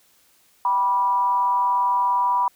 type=tone with frequency modulation; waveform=sine; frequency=979 Hz; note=B5; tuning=15 cents flat; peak=-17 dBFS; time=0.65-2.48 s; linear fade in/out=2 ms; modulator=195 Hz; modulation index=0.42; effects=white hiss -59 dBFS RMS until 2.55 s